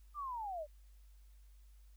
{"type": "linear sweep", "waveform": "sine", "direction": "down", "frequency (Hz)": [1215, 569], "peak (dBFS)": -39, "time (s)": [0.14, 0.67], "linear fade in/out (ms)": 50, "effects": ["added 50 Hz sine -57 dBFS peak until 1.96 s", "white hiss -75 dBFS RMS until 1.96 s"]}